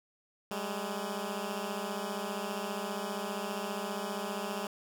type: beating tone pair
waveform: 10% pulse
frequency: 196 / 211 Hz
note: G3 / G#3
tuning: 0 / +28 cents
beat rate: 15 Hz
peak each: -29 / -29 dBFS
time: 0.51-4.67 s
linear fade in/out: 2 ms
effects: none